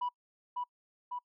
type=tone with echo; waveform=sine; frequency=982 Hz; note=B5; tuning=10 cents flat; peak=-29 dBFS; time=0.01-0.09 s; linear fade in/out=10 ms; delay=550 ms; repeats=2; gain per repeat=-3 dB; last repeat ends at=1.19 s; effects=noise-tail reverb RT60 0.1 s tail -26 dB re dry + tanh soft clip ceiling -29 dBFS